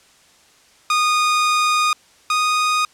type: tone pair in turn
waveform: sawtooth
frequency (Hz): 1231 / 1239.6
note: D#6 / D#6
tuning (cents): -19 / -7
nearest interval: unison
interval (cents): 12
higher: second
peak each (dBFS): -11 / -12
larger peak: first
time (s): 0.9-1.93 / 2.3-2.85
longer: first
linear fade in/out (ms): 2
effects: white hiss -52 dBFS RMS until 2.93 s + low-pass 8000 Hz 12 dB/octave